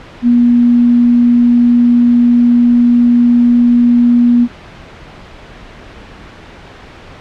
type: tone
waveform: sine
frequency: 240.3 Hz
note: B3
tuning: 47 cents flat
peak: -5 dBFS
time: 0.22-4.48 s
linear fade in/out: 50 ms
effects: pink hiss -34 dBFS RMS until 7.2 s + low-pass 3000 Hz 12 dB/octave